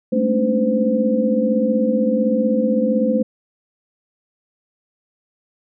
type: tone cluster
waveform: sine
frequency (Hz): 207.5 / 223.3 / 274 / 295.4 / 513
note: G#3 / A3 / C#4 / D4 / C5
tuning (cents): -1 / +26 / -20 / +10 / -34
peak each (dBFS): -24 / -18 / -25 / -26 / -19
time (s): 0.12-3.23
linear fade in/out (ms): 10
effects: none